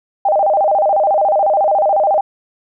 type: tone with vibrato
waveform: sine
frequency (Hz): 698.5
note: F5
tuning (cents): 0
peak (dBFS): -10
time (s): 0.25-2.21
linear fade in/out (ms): 5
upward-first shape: square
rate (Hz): 14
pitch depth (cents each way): 220
effects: none